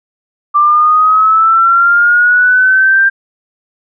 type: linear sweep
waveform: sine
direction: up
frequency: 1174.7 to 1588 Hz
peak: -5 dBFS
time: 0.54-3.1 s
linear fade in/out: 20 ms
effects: none